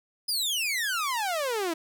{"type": "exponential sweep", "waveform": "sawtooth", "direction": "down", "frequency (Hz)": [5090, 314.6], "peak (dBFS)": -23, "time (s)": [0.28, 1.74], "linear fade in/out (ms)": 10, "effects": []}